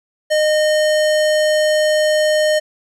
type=tone; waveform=square; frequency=613 Hz; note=D#5; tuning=26 cents flat; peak=-13 dBFS; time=0.3-2.6 s; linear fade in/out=20 ms; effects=low-pass 9000 Hz 12 dB/octave + 8-bit